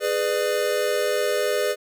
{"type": "chord", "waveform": "square", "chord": "G# diminished", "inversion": "none", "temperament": "just", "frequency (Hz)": [415.3, 498.4, 598], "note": ["G#4", "B4", "D5"], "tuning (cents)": [0, 16, 31], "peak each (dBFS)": -26, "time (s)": [0, 1.76], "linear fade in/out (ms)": 50, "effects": []}